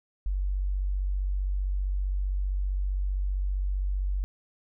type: tone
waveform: sine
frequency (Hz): 47.66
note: G1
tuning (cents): -48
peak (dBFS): -25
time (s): 0.26-4.24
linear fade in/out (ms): 0
effects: none